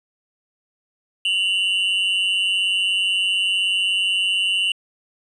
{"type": "tone pair together", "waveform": "triangle", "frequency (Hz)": [2776, 2967], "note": ["F7", "F#7"], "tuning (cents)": [-11, 4], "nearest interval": "minor second", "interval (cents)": 115, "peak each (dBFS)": -19, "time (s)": [1.25, 4.72], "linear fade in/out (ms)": 2, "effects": ["resampled to 22050 Hz"]}